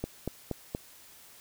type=click train; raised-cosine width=2 ms; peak=-18 dBFS; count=4; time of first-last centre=0.04-0.749 s; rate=4.23 Hz; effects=white hiss -54 dBFS RMS until 1.4 s